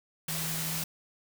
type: tone in noise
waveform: sine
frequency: 161 Hz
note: E3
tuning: 41 cents flat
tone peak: -37 dBFS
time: 0.28-0.84 s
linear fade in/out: 5 ms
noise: white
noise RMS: -34 dBFS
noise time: 0.28-0.84 s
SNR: -6 dB
effects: none